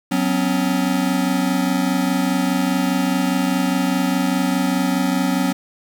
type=chord; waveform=square; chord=F# suspended fourth; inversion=none; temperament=equal with one note detuned; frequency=185 / 252.3 / 277.2 Hz; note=F#3 / B3 / C#4; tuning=0 / +37 / 0 cents; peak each=-22 dBFS; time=0.11-5.53 s; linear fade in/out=10 ms; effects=7-bit